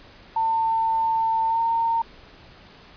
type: tone with pitch glide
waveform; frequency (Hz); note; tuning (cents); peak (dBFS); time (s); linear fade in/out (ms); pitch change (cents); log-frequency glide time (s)
sine; 899 to 915.8; A5 to A#5; +37 to -31; -19; 0.36-2.02; 5; +32; 1.46-1.6
effects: pink hiss -48 dBFS RMS until 2.96 s + resampled to 11025 Hz

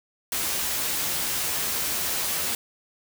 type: noise with comb filter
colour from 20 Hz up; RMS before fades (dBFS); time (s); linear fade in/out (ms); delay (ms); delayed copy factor
white; -27; 0.32-2.55; 2; 13; +0.5
effects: none

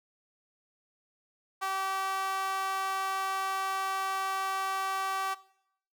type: tone with high-pass filter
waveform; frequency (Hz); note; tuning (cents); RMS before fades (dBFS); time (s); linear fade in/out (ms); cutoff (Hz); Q
sawtooth; 384.8; G4; -32; -32; 1.61-5.35; 20; 970; 9.8
effects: noise-tail reverb RT60 0.7 s tail -19 dB re dry

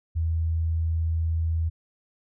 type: tone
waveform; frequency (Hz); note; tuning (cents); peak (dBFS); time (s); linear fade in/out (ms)
sine; 81.6; E2; -17; -22; 0.15-1.7; 20
effects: none

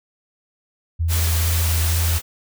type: tone with vibrato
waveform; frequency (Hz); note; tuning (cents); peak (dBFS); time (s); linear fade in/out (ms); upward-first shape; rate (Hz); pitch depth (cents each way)
sine; 82.41; E2; 0; -17; 0.99-2.19; 20; sine; 2.2; 17
type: noise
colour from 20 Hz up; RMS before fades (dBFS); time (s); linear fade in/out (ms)
white; -25; 1.08-2.22; 50
effects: none

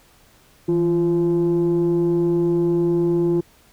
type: tone pair together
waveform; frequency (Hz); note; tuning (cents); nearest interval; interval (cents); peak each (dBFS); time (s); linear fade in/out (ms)
sine; 164.81 / 345.2; E3 / F4; 0 / -20; octave + minor second; 1280; -20 / -15; 0.68-3.41; 10
effects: tanh soft clip ceiling -13 dBFS + pink hiss -54 dBFS RMS until 3.72 s

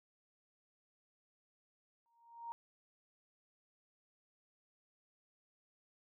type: tone with exponential growth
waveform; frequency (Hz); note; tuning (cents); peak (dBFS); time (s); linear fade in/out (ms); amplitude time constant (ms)
sine; 932.3; A#5; 0; -39; 2.06-2.52; 0; 100
effects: none

